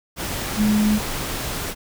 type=tone in noise; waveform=sine; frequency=211.6 Hz; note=G#3; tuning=33 cents sharp; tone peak=-15 dBFS; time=0.56-1 s; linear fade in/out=50 ms; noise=pink; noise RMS=-27 dBFS; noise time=0.16-1.75 s; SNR=+9 dB; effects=none